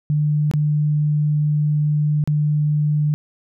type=tone with dropouts; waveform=sine; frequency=149.6 Hz; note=D3; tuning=32 cents sharp; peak=-15 dBFS; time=0.1-3.14 s; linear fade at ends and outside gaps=0 ms; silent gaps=0.513-0.537 / 2.239-2.275 s; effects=none

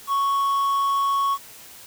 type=tone with quantisation; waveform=triangle; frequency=1108.7 Hz; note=C#6; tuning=in tune; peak=-17 dBFS; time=0.07-1.38 s; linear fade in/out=50 ms; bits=7; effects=white hiss -44 dBFS RMS until 1.86 s

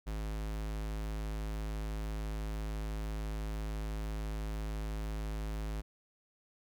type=tone; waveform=square; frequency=53 Hz; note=G#1; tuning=36 cents sharp; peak=-36 dBFS; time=0.06-5.82 s; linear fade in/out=20 ms; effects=none

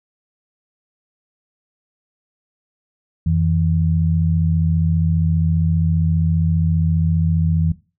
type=tone pair together; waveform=sine; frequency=87.31 / 162.27 Hz; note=F2 / E3; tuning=0 / -27 cents; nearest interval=major seventh; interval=1073 cents; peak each=-17 dBFS; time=3.26-7.72 s; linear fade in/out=5 ms; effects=noise-tail reverb RT60 0.3 s tail -17 dB re dry

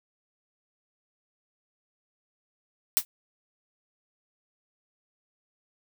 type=noise with exponential decay; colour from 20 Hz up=blue; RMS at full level=-17 dBFS; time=2.97-3.05 s; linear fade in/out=0 ms; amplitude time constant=16 ms; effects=none

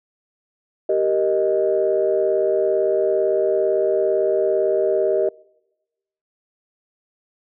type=chord; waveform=sine; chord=Eb major; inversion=first; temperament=just; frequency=388.9 / 466.7 / 622.3 Hz; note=G4 / Bb4 / Eb5; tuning=-14 / +2 / 0 cents; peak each=-19 / -22 / -19 dBFS; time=0.89-5.29 s; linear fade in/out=5 ms; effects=noise-tail reverb RT60 1.0 s tail -25 dB re dry + tanh soft clip ceiling -7 dBFS

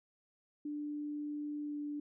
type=tone with pitch glide; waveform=sine; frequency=295.4 to 293.4 Hz; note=D4 to D4; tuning=+10 to -2 cents; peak=-37 dBFS; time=0.65-2 s; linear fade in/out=5 ms; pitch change=-12 cents; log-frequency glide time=1.62-1.77 s; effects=none

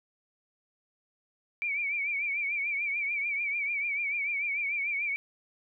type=tone with vibrato; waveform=sine; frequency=2309 Hz; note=D7; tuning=30 cents flat; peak=-28 dBFS; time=1.62-5.16 s; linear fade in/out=0 ms; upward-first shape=triangle; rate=6.8 Hz; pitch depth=96 cents each way; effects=none

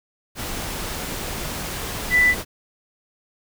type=tone in noise; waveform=sine; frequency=1986 Hz; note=B6; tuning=9 cents sharp; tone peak=-13 dBFS; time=2.1-2.35 s; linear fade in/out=50 ms; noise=pink; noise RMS=-29 dBFS; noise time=0.35-2.45 s; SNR=+13 dB; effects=none

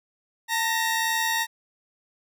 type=tone pair together; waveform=sawtooth; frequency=899.8 / 1882 Hz; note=A5 / A#6; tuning=+39 / +16 cents; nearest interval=octave + minor second; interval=1277 cents; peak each=-22 / -22 dBFS; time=0.48-1.47 s; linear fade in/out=50 ms; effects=none

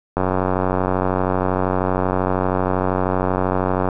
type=click train; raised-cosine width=1 ms; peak=-5 dBFS; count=346; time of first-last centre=0.17-3.888 s; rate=92.8 Hz; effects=none

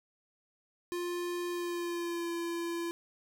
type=tone with pitch glide; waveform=square; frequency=351 to 339.8 Hz; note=F4 to F4; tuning=+9 to -47 cents; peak=-34 dBFS; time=0.92-2.91 s; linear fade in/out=0 ms; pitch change=-56 cents; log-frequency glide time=1.49-2.31 s; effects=none

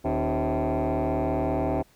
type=tone with frequency modulation; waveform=sine; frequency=192.6 Hz; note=G3; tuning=30 cents flat; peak=-20 dBFS; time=0.04-1.83 s; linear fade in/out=20 ms; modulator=115 Hz; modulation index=5.4; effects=tanh soft clip ceiling -22 dBFS + pink hiss -60 dBFS RMS until 1.95 s

